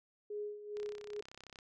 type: tone with tremolo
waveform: sine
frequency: 416.5 Hz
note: G#4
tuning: 5 cents sharp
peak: -37 dBFS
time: 0.3-1.21 s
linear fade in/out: 5 ms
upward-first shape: sine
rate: 2.4 Hz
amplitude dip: 70%
type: click train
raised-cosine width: 0.2 ms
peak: -34 dBFS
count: 28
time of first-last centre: 0.77-1.588 s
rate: 33 Hz
effects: none